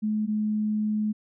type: tone pair in turn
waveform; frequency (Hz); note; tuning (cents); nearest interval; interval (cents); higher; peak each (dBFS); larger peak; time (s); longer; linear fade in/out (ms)
sine; 213.8 / 213; A3 / G#3; -49 / +44; unison; 7; first; -23; neither; 0.02-0.27 / 0.27-1.13; second; 20
effects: none